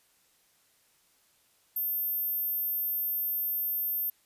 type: tone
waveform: sine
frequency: 13290 Hz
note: G#9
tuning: in tune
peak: -27 dBFS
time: 1.76-4.1 s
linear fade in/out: 5 ms
effects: white hiss -67 dBFS RMS until 4.25 s + resampled to 32000 Hz